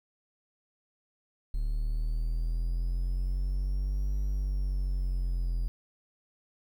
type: linear two-way sweep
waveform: triangle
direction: up then down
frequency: 36.47 to 49.97 to 42.04 Hz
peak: -25 dBFS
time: 1.54-5.68 s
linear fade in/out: 0 ms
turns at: 4.2 s
effects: 10-bit